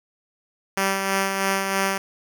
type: tone with tremolo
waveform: 5% pulse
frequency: 194.3 Hz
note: G3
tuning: 15 cents flat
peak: -8 dBFS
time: 0.77-1.98 s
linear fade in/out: 2 ms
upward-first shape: sine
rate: 3.1 Hz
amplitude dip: 40%
effects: none